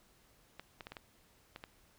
clicks, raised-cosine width 0.3 ms, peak -29 dBFS, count 7, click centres 0.596 / 0.808 / 0.869 / 0.92 / 0.968 / 1.561 / 1.639 s, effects pink hiss -67 dBFS RMS until 1.98 s

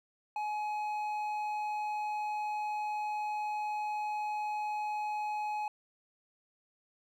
sine tone with hard clipping, 844 Hz, G#5, 28 cents sharp, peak -34 dBFS, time 0.36-5.68 s, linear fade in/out 2 ms, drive 6 dB, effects none

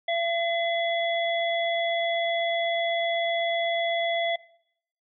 harmonic tone, 677 Hz, E5, 46 cents sharp, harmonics 1 / 3 / 5, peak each -25 / -30 / -32 dBFS, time 0.08-4.36 s, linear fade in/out 5 ms, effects noise-tail reverb RT60 0.7 s tail -20 dB re dry

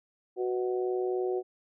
harmonic tone, 123.47 Hz, B2, in tune, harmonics 3 / 4 / 5 / 6, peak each -28 / -36 / -44 / -39 dBFS, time 0.36-1.43 s, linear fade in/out 50 ms, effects none

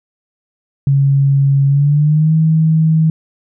sine tone with pitch glide, 138.59 to 159.2 Hz, C#3 to D#3, 0 to +40 cents, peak -8 dBFS, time 0.87-3.1 s, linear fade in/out 2 ms, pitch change +240 cents, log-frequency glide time 1.67-2.34 s, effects none

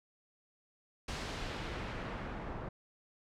pink noise with low-pass filter sweep, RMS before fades -41 dBFS, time 1.08-2.69 s, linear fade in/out 5 ms, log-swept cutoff 6000 to 1100 Hz, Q 0.79, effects none

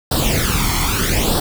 pink noise with flanger, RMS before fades -17 dBFS, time 0.11-1.4 s, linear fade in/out 5 ms, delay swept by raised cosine 0.22 to 0.94 ms, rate 0.79 Hz, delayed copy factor +0.75, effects none

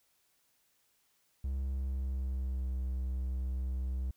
triangle tone with pitch glide, 67 to 64.27 Hz, C2 to C2, +42 to -30 cents, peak -30 dBFS, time 1.44-4.11 s, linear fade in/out 5 ms, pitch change -72 cents, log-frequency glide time 1.55-2.71 s, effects white hiss -73 dBFS RMS until 4.16 s

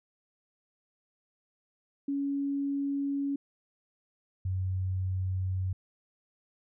sine tone pair in turn, 280 / 93.44 Hz, C#4 / F#2, +18 / +18 cents, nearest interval octave + perfect fifth, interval 1900 cents, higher first, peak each -28 dBFS, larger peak neither, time 2.08-3.36 / 4.45-5.73 s, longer neither, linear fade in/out 5 ms, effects none

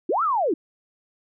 sine linear two-way sweep, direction up then down, 277.2 to 1370 to 277.2 Hz, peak -19 dBFS, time 0.09-0.54 s, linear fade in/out 5 ms, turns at 0.23 s, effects none

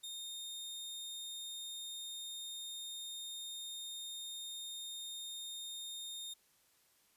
sawtooth tone, 3670 Hz, A#7, 28 cents flat, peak -40 dBFS, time 0.03-6.34 s, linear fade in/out 10 ms, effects white hiss -71 dBFS RMS until 7.16 s + resampled to 32000 Hz

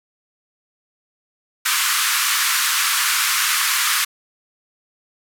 pink band-pass noise, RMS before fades -19 dBFS, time 1.65-4.05 s, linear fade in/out 10 ms, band 1100 to 15000 Hz, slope 48 dB/octave, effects none

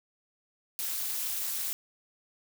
blue noise with amplitude modulation, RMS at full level -29 dBFS, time 0.79-1.73 s, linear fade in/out 0 ms, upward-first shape sine, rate 274 Hz, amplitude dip 95%, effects none

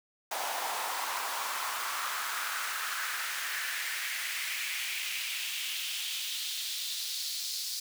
pink noise with high-pass filter sweep, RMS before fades -35 dBFS, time 0.31-7.8 s, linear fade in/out 5 ms, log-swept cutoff 770 to 4700 Hz, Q 2.6, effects none

